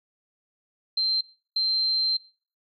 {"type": "tone bursts at uneven times", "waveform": "sine", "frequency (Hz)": 4133, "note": "C8", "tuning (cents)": -22, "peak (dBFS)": -21, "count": 2, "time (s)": [[0.97, 1.21], [1.56, 2.17]], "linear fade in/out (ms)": 5, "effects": ["noise-tail reverb RT60 0.4 s tail -21 dB re dry"]}